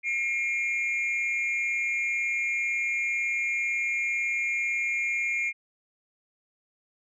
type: tone pair together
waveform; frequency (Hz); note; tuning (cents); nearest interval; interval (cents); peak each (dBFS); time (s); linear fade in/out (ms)
sine; 2151 / 2389; C7 / D7; +47 / +29; major second; 182; -26; 0.03-5.53; 50
effects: tanh soft clip ceiling -22 dBFS